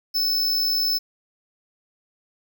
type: tone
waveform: square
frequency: 5260 Hz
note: E8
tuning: 5 cents flat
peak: -20 dBFS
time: 0.14-0.99 s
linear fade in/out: 20 ms
effects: 9-bit